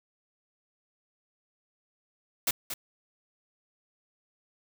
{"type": "noise with echo", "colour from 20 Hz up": "white", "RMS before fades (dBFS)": -26, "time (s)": [2.47, 2.51], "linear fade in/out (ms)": 5, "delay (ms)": 230, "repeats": 1, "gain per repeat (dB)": -9, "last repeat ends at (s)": 2.74, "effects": []}